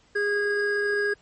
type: tone pair together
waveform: triangle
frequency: 410.2 / 1641 Hz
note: G#4 / G#6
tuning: -21 / -21 cents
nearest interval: 2 octaves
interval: 2400 cents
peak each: -23 dBFS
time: 0.15-1.14 s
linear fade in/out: 10 ms
effects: pink hiss -60 dBFS RMS until 1.21 s + MP3 32 kbps